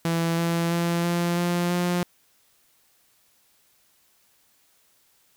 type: tone with pitch steps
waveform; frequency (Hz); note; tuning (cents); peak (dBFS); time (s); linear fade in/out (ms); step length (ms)
sawtooth; 166.7 / 168.64 / 170.6 / 172.58 / 174.58 / 176.61; E3 / E3 / F3 / F3 / F3 / F3; +20 / +40 / -40 / -20 / 0 / +20; -18; 0.05-2.03; 2; 330
effects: white hiss -63 dBFS RMS until 5.36 s